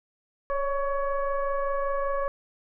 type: tone with frequency modulation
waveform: sine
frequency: 554.4 Hz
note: C#5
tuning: in tune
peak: -24 dBFS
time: 0.5-2.28 s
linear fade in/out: 0 ms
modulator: 567 Hz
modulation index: 1.2
effects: none